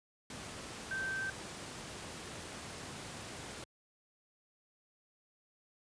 sine tone in noise, 1557 Hz, G6, 12 cents flat, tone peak -35 dBFS, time 0.91-1.3 s, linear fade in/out 2 ms, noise pink, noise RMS -45 dBFS, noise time 0.3-3.64 s, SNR +7 dB, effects high-pass 80 Hz 12 dB/octave + resampled to 22050 Hz

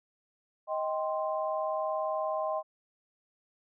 sine chord, C minor, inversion first, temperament just, 627.9 / 784.9 / 1046.5 Hz, Eb5 / G5 / C6, +16 / +2 / 0 cents, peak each -31 / -36 / -35 dBFS, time 0.67-2.63 s, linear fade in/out 50 ms, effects none

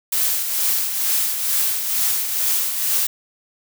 blue noise with tremolo, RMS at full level -18 dBFS, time 0.12-3.07 s, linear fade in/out 5 ms, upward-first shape triangle, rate 2.2 Hz, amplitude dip 55%, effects none

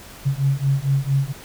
sine beating tone pair, 135.3 / 139.7 Hz, C#3 / C#3, -42 / +14 cents, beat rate 4.4 Hz, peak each -20 dBFS, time 0.25-1.33 s, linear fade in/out 20 ms, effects pink hiss -41 dBFS RMS until 1.44 s

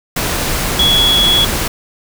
sine tone in noise, 3361 Hz, G#7, 20 cents sharp, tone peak -9 dBFS, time 0.79-1.45 s, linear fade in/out 5 ms, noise pink, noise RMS -17 dBFS, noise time 0.16-1.68 s, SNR +5 dB, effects none

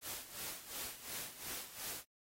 white noise with tremolo, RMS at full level -43 dBFS, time 0.01-2.05 s, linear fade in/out 50 ms, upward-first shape sine, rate 2.8 Hz, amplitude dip 75%, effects AAC 48 kbps

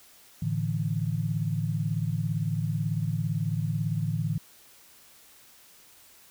sine chord, A suspended fourth, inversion none, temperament equal, 110 / 146.83 / 164.81 Hz, A2 / D3 / E3, 0 / 0 / 0 cents, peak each -30 dBFS, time 0.42-4.38 s, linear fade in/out 5 ms, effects white hiss -55 dBFS RMS until 6.3 s

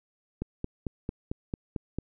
click train, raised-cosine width 3 ms, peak -18 dBFS, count 8, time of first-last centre 0.42-1.986 s, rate 4.47 Hz, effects none

